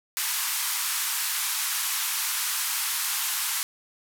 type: band-pass noise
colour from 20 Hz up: white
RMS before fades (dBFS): -28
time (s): 0.17-3.63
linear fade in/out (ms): 0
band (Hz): 880 to 15000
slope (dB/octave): 48
effects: none